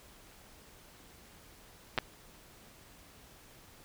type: clicks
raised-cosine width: 0.3 ms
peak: -13 dBFS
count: 2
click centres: 1.978 / 1.986 s
effects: pink hiss -57 dBFS RMS until 3.84 s